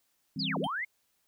sine chord, C major, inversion first, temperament just, 163.52 / 196.22 / 261.6 Hz, E3 / G3 / C4, -14 / +2 / 0 cents, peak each -37 dBFS, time 0.36-0.67 s, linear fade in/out 5 ms
sine linear two-way sweep, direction down then up, 5160 to 207.7 to 2199 Hz, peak -31 dBFS, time 0.39-0.85 s, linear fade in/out 10 ms, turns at 0.58 s
triangle tone with exponential decay, 3136 Hz, G7, in tune, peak -29 dBFS, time 0.64-0.72 s, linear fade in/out 1 ms, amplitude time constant 16 ms
effects white hiss -74 dBFS RMS until 1.27 s

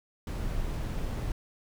brown noise, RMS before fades -32 dBFS, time 0.27-1.32 s, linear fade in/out 2 ms, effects none

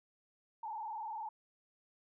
sine tone with vibrato, 879 Hz, A5, 2 cents flat, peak -39 dBFS, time 0.63-1.29 s, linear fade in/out 5 ms, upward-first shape square, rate 20 Hz, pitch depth 75 cents each way, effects none

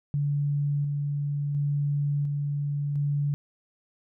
sine tone with tremolo, 144.1 Hz, D3, 33 cents flat, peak -23 dBFS, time 0.14-3.34 s, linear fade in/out 0 ms, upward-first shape square, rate 0.71 Hz, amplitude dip 25%, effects none

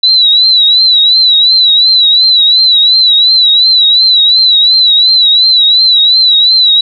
sine tone with vibrato, 3951 Hz, B7, in tune, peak -3 dBFS, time 0.03-6.81 s, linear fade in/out 5 ms, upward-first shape triangle, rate 2.8 Hz, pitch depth 96 cents each way, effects none

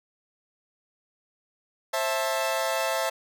sawtooth chord, A minor, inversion first, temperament equal with one note detuned, 533 / 659.3 / 880 Hz, C5 / E5 / A5, +32 / 0 / 0 cents, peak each -26 / -24 / -27 dBFS, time 1.93-3.1 s, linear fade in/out 10 ms, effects none

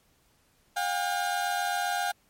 30% pulse tone pair together, 714.5 / 802 Hz, F5 / G5, +39 / +39 cents, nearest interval major second, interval 200 cents, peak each -27 dBFS, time 0.76-2.12 s, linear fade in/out 10 ms, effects pink hiss -66 dBFS RMS until 2.29 s + MP3 64 kbps

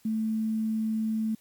sine tone with quantisation, 220 Hz, A3, in tune, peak -25 dBFS, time 0.05-1.35 s, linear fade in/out 5 ms, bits 9, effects white hiss -62 dBFS RMS until 1.4 s + MP3 96 kbps

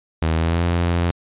sawtooth tone with pitch glide, 80.4 to 86.17 Hz, E2 to F2, -43 to -23 cents, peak -13 dBFS, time 0.22-1.11 s, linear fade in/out 0 ms, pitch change +120 cents, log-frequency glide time 0.34-0.64 s, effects resampled to 8000 Hz

